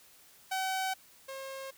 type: tone pair in turn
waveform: sawtooth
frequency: 760 / 537.4 Hz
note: F#5 / C5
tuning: +46 / +46 cents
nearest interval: tritone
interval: 600 cents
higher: first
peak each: -27 / -36 dBFS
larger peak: first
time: 0.51-0.94 / 1.28-1.71 s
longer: neither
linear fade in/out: 10 ms
effects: white hiss -59 dBFS RMS until 1.77 s